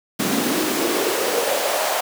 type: noise with high-pass filter sweep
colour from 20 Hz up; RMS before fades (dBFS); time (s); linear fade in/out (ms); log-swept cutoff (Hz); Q
pink; -21; 0.19-2.01; 10; 220 to 720; 3.6
effects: none